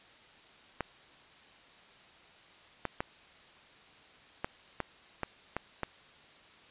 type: clicks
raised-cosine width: 0.5 ms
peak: -17 dBFS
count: 8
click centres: 0.807 / 2.853 / 3.005 / 4.445 / 4.803 / 5.233 / 5.566 / 5.833 s
effects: white hiss -57 dBFS RMS until 6.7 s + resampled to 8000 Hz